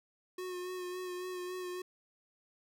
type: tone with vibrato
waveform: square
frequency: 363.4 Hz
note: F#4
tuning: 31 cents flat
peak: -39 dBFS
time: 0.38-1.82 s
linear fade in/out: 5 ms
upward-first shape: sine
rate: 3.6 Hz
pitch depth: 25 cents each way
effects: none